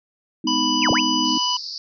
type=chord; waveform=sine; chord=G# minor; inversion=none; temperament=just; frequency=207.7 / 249.2 / 311.5 Hz; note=G#3 / B3 / D#4; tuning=0 / +16 / +2 cents; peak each=-30 / -25 / -24 dBFS; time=0.44-1.38 s; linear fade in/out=5 ms
type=harmonic tone; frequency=990 Hz; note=B5; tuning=4 cents sharp; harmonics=1 / 3 / 5 / 6; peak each=-24 / -23 / -25 / -31 dBFS; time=0.47-1.57 s; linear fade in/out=5 ms
type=linear two-way sweep; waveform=sine; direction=down then up; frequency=3135 to 53.4 to 3135 Hz; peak=-19 dBFS; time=0.81-1.01 s; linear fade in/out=5 ms; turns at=0.91 s
type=band-pass noise; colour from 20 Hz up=white; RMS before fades=-32 dBFS; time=1.25-1.78 s; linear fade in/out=0 ms; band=4400 to 5200 Hz; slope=96 dB/octave
effects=none